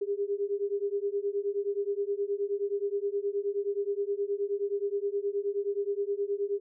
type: beating tone pair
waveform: sine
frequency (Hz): 398.7 / 408.2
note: G4 / G#4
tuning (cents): +29 / -30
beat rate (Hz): 9.5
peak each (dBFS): -31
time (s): 0.01-6.6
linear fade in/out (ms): 10
effects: none